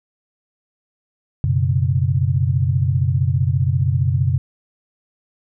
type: chord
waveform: sine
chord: F# suspended fourth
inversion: none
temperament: equal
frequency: 92.5 / 123.47 / 138.59 Hz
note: F#2 / B2 / C#3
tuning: 0 / 0 / 0 cents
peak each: -19 dBFS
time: 1.44-4.38 s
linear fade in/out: 0 ms
effects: none